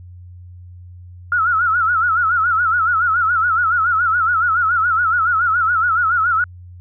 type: tone with vibrato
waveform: sine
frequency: 1371 Hz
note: F6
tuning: 32 cents flat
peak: -13 dBFS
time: 1.32-6.44 s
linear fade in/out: 2 ms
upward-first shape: sine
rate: 7.1 Hz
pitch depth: 120 cents each way
effects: added 89 Hz sine -35 dBFS peak until 6.8 s